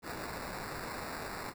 blue noise with sample-and-hold, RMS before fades -41 dBFS, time 0.02-1.54 s, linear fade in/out 50 ms, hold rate 3150 Hz, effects none

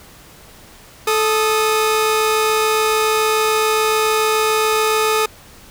sawtooth tone pair together, 436.3 / 1241.9 Hz, A4 / D#6, -15 / -4 cents, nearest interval octave + tritone, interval 1811 cents, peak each -12 / -15 dBFS, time 1.07-5.26 s, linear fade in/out 5 ms, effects pink hiss -43 dBFS RMS until 5.7 s

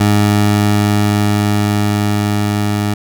20% pulse tone with level ramp, 103.6 Hz, G#2, 4 cents flat, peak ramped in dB -4 to -9 dBFS, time 0-2.94 s, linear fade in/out 5 ms, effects none

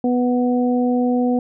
harmonic tone, 246.9 Hz, B3, in tune, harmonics 1 / 2 / 3, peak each -16 / -22 / -26 dBFS, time 0.04-1.39 s, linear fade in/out 2 ms, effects none

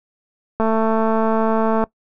click train, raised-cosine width 1 ms, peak -6 dBFS, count 276, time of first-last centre 0.6-1.839 s, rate 222 Hz, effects noise-tail reverb RT60 0.1 s tail -21 dB re dry

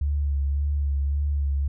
sine tone with vibrato, 71.1 Hz, C#2, 45 cents sharp, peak -21 dBFS, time 0.01-1.68 s, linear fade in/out 5 ms, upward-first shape sine, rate 1.8 Hz, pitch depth 34 cents each way, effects none

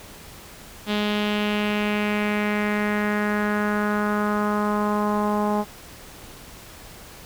sawtooth tone with low-pass filter sweep, 208.6 Hz, G#3, 8 cents sharp, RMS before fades -23 dBFS, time 0.86-5.65 s, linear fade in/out 50 ms, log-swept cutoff 3500 to 910 Hz, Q 3, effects pink hiss -43 dBFS RMS until 7.25 s

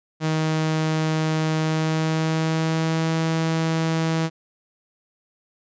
sawtooth tone with pitch glide, 157.6 to 162.03 Hz, D#3 to E3, +23 to -29 cents, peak -16 dBFS, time 0.2-4.3 s, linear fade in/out 50 ms, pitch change +48 cents, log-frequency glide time 1.6-3.14 s, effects resampled to 16000 Hz

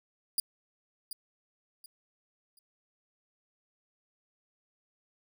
10% pulse tone with echo, 4839 Hz, D#8, 49 cents flat, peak -19 dBFS, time 0.38-0.4 s, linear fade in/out 2 ms, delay 730 ms, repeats 3, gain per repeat -11 dB, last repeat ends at 2.59 s, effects none

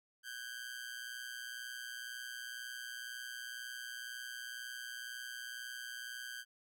sawtooth ring-modulated tone, 1568 Hz, G6, in tune, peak -37 dBFS, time 0.23-6.45 s, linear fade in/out 50 ms, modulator 61 Hz, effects none

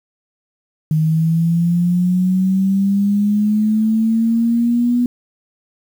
sine linear sweep, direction up, 154.9 to 245 Hz, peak -12 dBFS, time 0.91-5.06 s, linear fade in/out 2 ms, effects 7-bit

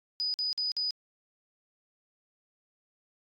sine tone bursts, 4969 Hz, D#8, 3 cents flat, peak -28 dBFS, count 4, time 0.2-0.907 s, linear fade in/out 0 ms, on 140 ms, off 49 ms, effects AAC 64 kbps

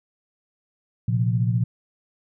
sine chord, Bb suspended second, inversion none, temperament just, 116.54 / 131.11 / 174.81 Hz, Bb2 / C3 / F3, 0 / +4 / +2 cents, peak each -20 / -26 / -26 dBFS, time 1.08-1.64 s, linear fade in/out 5 ms, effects none

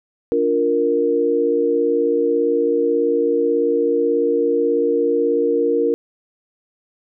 sine chord, Bb major, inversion first, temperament just, 291.4 / 349.6 / 466.2 Hz, D4 / F4 / Bb4, -13 / +2 / 0 cents, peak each -22 / -22 / -16 dBFS, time 0.32-5.94 s, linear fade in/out 0 ms, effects none

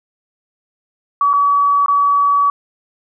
sine tone with dropouts, 1139 Hz, C#6, 47 cents sharp, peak -10 dBFS, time 1.21-2.5 s, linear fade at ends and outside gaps 2 ms, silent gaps 1.332-1.336 / 1.861-1.882 s, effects none

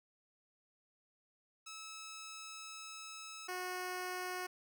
10% pulse tone pair in turn, 1300 / 364.8 Hz, E6 / F#4, -24 / -24 cents, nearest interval octave + minor seventh, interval 2200 cents, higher first, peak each -39 / -31 dBFS, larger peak second, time 1.66-3.48 / 3.48-4.47 s, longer first, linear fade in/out 10 ms, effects none

